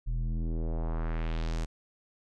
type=tone with low-pass filter sweep; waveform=square; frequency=40.65 Hz; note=E1; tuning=23 cents flat; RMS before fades=-31 dBFS; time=0.06-1.66 s; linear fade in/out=20 ms; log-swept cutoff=94 to 8300 Hz; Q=1.5; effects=none